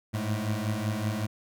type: beating tone pair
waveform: 25% pulse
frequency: 104.2 / 109.5 Hz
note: G#2 / A2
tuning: +6 / -8 cents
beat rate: 5.3 Hz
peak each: -27 / -27 dBFS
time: 0.13-1.27 s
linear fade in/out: 20 ms
effects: none